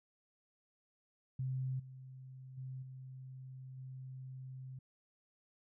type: tone with level steps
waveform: sine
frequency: 130.5 Hz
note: C3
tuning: 4 cents flat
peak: -35 / -49 / -42 / -47 / -45 dBFS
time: 1.39-4.79 s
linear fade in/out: 5 ms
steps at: 1.79 / 2.57 / 2.82 / 3.77 s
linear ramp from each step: 10 ms
effects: none